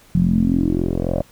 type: tone with low-pass filter sweep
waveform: 10% pulse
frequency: 43.65 Hz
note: F1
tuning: in tune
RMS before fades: -18 dBFS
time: 0.15-1.22 s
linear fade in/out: 0 ms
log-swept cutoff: 170 to 590 Hz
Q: 6
effects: pink hiss -50 dBFS RMS until 1.31 s